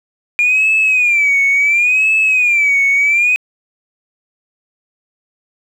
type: tone with vibrato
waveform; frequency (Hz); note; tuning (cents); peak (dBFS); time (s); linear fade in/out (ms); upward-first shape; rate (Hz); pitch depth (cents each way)
sine; 2403; D7; +39; -8; 0.39-3.36; 0; sine; 0.71; 140
effects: tanh soft clip ceiling -6 dBFS + 7-bit